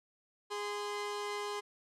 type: tone pair together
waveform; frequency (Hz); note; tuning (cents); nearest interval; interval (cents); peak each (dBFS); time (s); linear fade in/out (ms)
sawtooth; 412.2 / 1032; G#4 / C6; -13 / -24; octave + major third; 1589; -34 / -37; 0.5-1.61; 20
effects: low-pass 8000 Hz 12 dB/octave